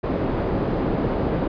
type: low-pass noise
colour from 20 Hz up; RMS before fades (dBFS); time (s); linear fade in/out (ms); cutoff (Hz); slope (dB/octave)
white; -23; 0.03-1.48; 10; 450; 12
effects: resampled to 11025 Hz